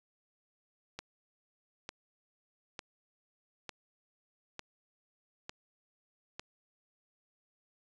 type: click train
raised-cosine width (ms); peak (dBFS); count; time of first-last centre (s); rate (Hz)
0.2; -23; 7; 0.99-6.395; 1.11
effects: resampled to 24000 Hz